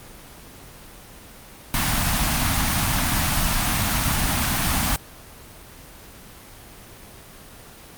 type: band-stop noise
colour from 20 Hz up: pink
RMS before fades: -21 dBFS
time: 1.74-4.96 s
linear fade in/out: 0 ms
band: 290 to 670 Hz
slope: 48 dB/octave
effects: pink hiss -43 dBFS RMS until 7.97 s + Opus 24 kbps